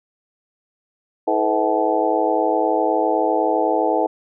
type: harmonic tone with a mistuned harmonic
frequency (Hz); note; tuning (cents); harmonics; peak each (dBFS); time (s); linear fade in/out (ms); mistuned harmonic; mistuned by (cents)
107.9; A2; -33; 3 / 4 / 5 / 6 / 7 / 8; -23 / -23 / -23 / -23 / -23 / -23; 1.27-4.07; 10; 5; -120
effects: none